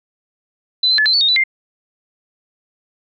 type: tone with pitch steps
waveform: sine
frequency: 4013 / 4085 / 1723 / 4092 / 4466 / 3710 / 3974 / 2104 Hz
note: B7 / C8 / A6 / C8 / C#8 / A#7 / B7 / C7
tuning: +27 / -42 / -37 / -39 / +12 / -9 / +10 / +9 cents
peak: -11 dBFS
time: 0.83-1.438 s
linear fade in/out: 5 ms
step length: 76 ms
effects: none